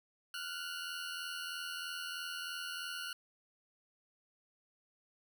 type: tone pair together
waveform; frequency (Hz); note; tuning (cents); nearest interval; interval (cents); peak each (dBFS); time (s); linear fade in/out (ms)
20% pulse; 1398 / 1481.1; F6 / F#6; +1 / +1; minor second; 100; -38 / -38; 0.34-3.13; 2
effects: none